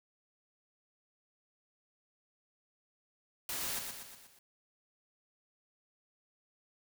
white noise with echo, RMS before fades -38 dBFS, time 3.49-3.79 s, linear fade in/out 2 ms, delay 120 ms, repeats 5, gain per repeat -5 dB, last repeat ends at 4.39 s, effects none

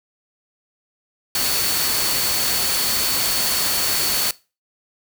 sine tone in noise, 4444 Hz, C#8, 4 cents sharp, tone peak -25 dBFS, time 1.35-4.31 s, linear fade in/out 2 ms, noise white, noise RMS -21 dBFS, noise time 1.35-4.31 s, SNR -7 dB, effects noise-tail reverb RT60 0.3 s tail -21 dB re dry

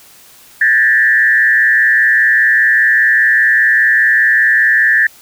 sine tone with frequency modulation, 1760 Hz, A6, in tune, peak -7 dBFS, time 0.61-5.07 s, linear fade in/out 5 ms, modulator 125 Hz, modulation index 0.92, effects white hiss -42 dBFS RMS until 5.21 s

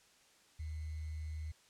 sine tone with sample-and-hold, 77.78 Hz, D#2, in tune, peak -39 dBFS, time 0.59-1.52 s, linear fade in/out 10 ms, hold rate 2100 Hz, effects white hiss -66 dBFS RMS until 1.69 s + low-pass 8000 Hz 12 dB/octave

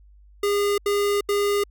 square tone bursts, 407.1 Hz, G#4, 35 cents flat, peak -20 dBFS, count 3, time 0.43-1.638 s, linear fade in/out 5 ms, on 350 ms, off 79 ms, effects added 50 Hz sine -48 dBFS peak until 1.7 s

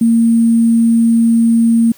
sine tone with sample-and-hold, 230 Hz, A#3, 23 cents flat, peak -7 dBFS, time 0.01-1.92 s, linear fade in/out 5 ms, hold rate 8820 Hz, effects white hiss -45 dBFS RMS until 1.97 s

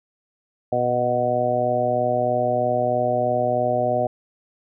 harmonic tone with a mistuned harmonic, 123.1 Hz, B2, 5 cents flat, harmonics 1 / 2 / 3 / 4 / 5 / 6, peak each -30 / -30 / -31 / -27 / -21 / -24 dBFS, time 0.72-4.07 s, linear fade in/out 5 ms, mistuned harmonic 1, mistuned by -20 cents, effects none

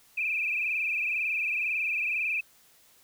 sine tone with frequency modulation, 2489 Hz, D#7, in tune, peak -26 dBFS, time 0.17-2.41 s, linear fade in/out 10 ms, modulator 22 Hz, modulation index 6.1, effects white hiss -60 dBFS RMS until 3.03 s

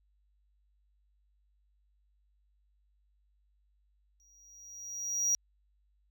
triangle tone with exponential growth, 5750 Hz, F8, 50 cents sharp, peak -23 dBFS, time 4.2-5.35 s, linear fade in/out 0 ms, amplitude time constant 250 ms, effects added 50 Hz sine -68 dBFS peak until 6.1 s

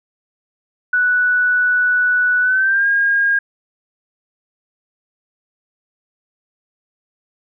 sine tone with pitch glide, 1480 to 1623.3 Hz, F#6 to G#6, 0 to -40 cents, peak -12 dBFS, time 0.93-3.39 s, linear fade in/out 5 ms, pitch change +160 cents, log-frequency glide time 2.41-2.87 s, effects none

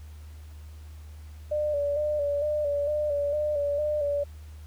sine tone with vibrato, 587.3 Hz, D5, in tune, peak -24 dBFS, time 1.51-4.24 s, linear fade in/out 10 ms, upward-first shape square, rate 2.2 Hz, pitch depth 37 cents each way, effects added 76 Hz sine -41 dBFS peak until 4.66 s + pink hiss -58 dBFS RMS until 4.66 s

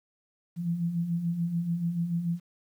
sine beating tone pair, 164.81 / 171.71 Hz, E3 / F3, 0 / -29 cents, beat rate 6.9 Hz, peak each -35 / -27 dBFS, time 0.56-2.4 s, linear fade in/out 50 ms, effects 10-bit

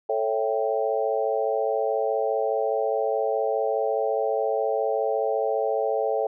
sine chord, A dominant seventh, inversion none, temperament equal, 440 / 554.4 / 659.3 / 784 Hz, A4 / C#5 / E5 / G5, 0 / 0 / 0 / 0 cents, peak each -26 / -27 / -28 / -29 dBFS, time 0.09-6.27 s, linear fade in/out 5 ms, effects none

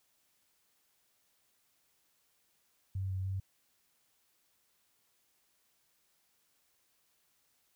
sine tone with pitch steps, 95.7 / 94.3 / 95.8 Hz, G2 / F#2 / G2, -41 / +33 / -39 cents, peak -33 dBFS, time 2.95-3.4 s, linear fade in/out 5 ms, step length 150 ms, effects white hiss -74 dBFS RMS until 7.75 s

